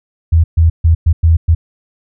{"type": "tone bursts at uneven times", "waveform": "sine", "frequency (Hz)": 82, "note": "E2", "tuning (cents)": -9, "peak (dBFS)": -5, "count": 6, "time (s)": [[0.32, 0.44], [0.57, 0.7], [0.84, 0.95], [1.06, 1.13], [1.23, 1.37], [1.48, 1.55]], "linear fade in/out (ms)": 10, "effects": []}